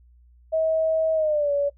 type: tone with pitch glide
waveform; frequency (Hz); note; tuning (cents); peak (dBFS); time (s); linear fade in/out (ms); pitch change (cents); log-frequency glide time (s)
sine; 640 to 570.2; D#5 to C#5; +49 to +49; -19; 0.52-1.7; 20; -200; 1.14-1.52
effects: noise-tail reverb RT60 0.1 s tail -18 dB re dry + added 60 Hz sine -51 dBFS peak until 1.77 s